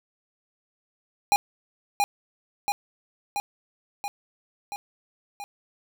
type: tone with echo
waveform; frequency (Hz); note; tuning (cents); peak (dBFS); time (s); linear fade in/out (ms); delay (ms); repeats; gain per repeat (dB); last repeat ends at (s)
square; 815; G#5; -33; -17; 1.32-1.36; 0; 680; 6; -3; 5.44
effects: none